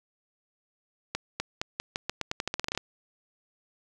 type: accelerating click train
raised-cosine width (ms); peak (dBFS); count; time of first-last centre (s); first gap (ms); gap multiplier
0.2; -12; 17; 1.15-2.776; 250; 0.86
effects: none